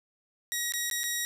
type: tone with dropouts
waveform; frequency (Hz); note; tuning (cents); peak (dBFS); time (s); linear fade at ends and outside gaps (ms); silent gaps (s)
10% pulse; 1900; A#6; +33; -20; 0.52-1.25; 0; 0.722-0.737 / 0.9-0.912 / 1.034-1.039
effects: none